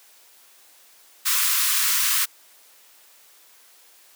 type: high-pass noise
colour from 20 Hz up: white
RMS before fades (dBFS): -21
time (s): 1.25-2.26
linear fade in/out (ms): 20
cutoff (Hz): 1000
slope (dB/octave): 96
effects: white hiss -53 dBFS RMS until 4.15 s + high-pass 400 Hz 12 dB/octave